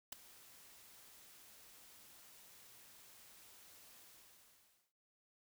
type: noise with ADSR envelope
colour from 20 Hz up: white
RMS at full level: -41 dBFS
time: 0.12-4.93 s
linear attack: 7 ms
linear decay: 6 ms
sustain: -20 dB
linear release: 920 ms
effects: noise-tail reverb RT60 0.3 s tail -21 dB re dry